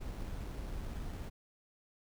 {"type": "noise with sample-and-hold", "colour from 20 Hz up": "brown", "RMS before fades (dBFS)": -41, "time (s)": [0, 1.3], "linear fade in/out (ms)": 20, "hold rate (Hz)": 4900, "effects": []}